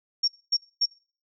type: tone bursts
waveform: sine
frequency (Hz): 5520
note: F8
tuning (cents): -21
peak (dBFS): -19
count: 3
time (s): 0.23-0.86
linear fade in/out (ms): 10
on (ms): 50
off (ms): 240
effects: noise-tail reverb RT60 0.4 s tail -23 dB re dry